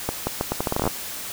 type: accelerating click train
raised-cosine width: 1 ms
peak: -8 dBFS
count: 14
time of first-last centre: 0.09-0.876 s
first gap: 180 ms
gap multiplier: 0.78
effects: white hiss -33 dBFS RMS until 1.32 s